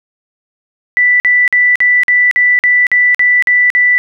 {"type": "tone bursts", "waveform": "sine", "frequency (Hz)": 1975.5, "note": "B6", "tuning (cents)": 0, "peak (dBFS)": -6, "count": 11, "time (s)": [0.97, 3.98], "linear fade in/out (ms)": 0, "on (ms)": 230, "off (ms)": 48, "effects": []}